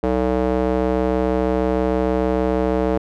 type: tone with band-pass filter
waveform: square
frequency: 63.2 Hz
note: B1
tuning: 41 cents sharp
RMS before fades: -19 dBFS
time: 0.03-2.98 s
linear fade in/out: 5 ms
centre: 480 Hz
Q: 1.6
effects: none